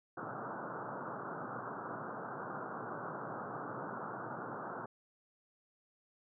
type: band-pass noise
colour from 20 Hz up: white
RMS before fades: -43 dBFS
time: 0.17-4.86 s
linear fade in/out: 5 ms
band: 110 to 1500 Hz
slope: 96 dB/octave
effects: none